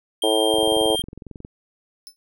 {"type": "tone", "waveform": "square", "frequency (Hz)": 3187, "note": "G7", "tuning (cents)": 28, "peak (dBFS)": -23, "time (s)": [0.22, 1.02], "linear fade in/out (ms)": 2}
{"type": "harmonic tone", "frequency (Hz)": 110.3, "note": "A2", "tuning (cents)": 5, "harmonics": [3, 4, 5, 6, 7, 8, 9], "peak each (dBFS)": [-24, -22, -23, -26, -28, -34, -38], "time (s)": [0.23, 0.96], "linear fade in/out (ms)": 10}
{"type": "click train", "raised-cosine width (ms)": 3, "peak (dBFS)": -24, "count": 21, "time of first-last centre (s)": [0.54, 1.449], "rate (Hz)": 22}
{"type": "tone with exponential decay", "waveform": "sawtooth", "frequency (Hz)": 5274, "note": "E8", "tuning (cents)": 0, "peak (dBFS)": -30, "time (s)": [2.07, 2.16], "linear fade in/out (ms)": 0, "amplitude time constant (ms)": 19}
{"effects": []}